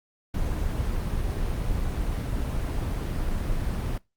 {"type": "noise", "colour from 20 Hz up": "brown", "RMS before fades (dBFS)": -27, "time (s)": [0.34, 3.98], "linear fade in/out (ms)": 5, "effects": ["noise-tail reverb RT60 0.2 s tail -20 dB re dry", "Opus 24 kbps"]}